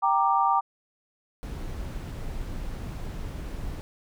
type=chord; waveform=sine; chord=G minor; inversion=none; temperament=equal with one note detuned; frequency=784 / 932.3 / 1182.8 Hz; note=G5 / Bb5 / D6; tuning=0 / 0 / +12 cents; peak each=-24 dBFS; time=0.02-0.61 s; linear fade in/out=20 ms
type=noise; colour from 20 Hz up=brown; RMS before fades=-34 dBFS; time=1.43-3.81 s; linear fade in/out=0 ms
effects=none